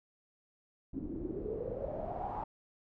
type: noise with low-pass filter sweep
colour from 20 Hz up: pink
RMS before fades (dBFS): -39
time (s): 0.93-2.44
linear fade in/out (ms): 5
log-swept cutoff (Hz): 270 to 920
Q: 8.4
effects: none